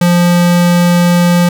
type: tone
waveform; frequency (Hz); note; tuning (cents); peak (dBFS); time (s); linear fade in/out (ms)
square; 174.9; F3; +3; -7; 0.01-1.49; 5
effects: none